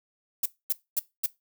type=noise bursts; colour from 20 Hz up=violet; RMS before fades=-25 dBFS; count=4; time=0.43-1.262 s; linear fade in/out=5 ms; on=28 ms; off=240 ms; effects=noise-tail reverb RT60 0.2 s tail -19 dB re dry